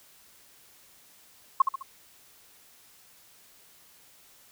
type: tone with echo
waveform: sine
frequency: 1078 Hz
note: C#6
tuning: 49 cents flat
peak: -14 dBFS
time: 1.6-1.62 s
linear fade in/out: 5 ms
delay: 69 ms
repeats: 3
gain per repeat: -7 dB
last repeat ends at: 1.827 s
effects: white hiss -57 dBFS RMS until 4.51 s